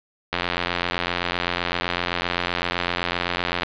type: click train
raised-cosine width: 0.3 ms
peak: -6 dBFS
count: 291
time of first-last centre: 0.33-3.633 s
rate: 87.8 Hz
effects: resampled to 11025 Hz + 7-bit